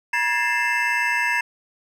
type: tone cluster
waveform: triangle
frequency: 957 / 1658 / 1777 / 2104 / 2647 Hz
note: A#5 / G#6 / A6 / C7 / E7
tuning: +45 / -3 / +17 / +9 / +7 cents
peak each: -24 dBFS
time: 0.13-1.41 s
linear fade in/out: 5 ms
effects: none